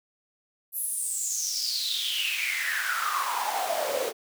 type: noise with high-pass filter sweep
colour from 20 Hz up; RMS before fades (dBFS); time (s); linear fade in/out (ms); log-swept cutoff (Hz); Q
pink; -29; 0.72-4.13; 50; 12000 to 450; 8.6
effects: none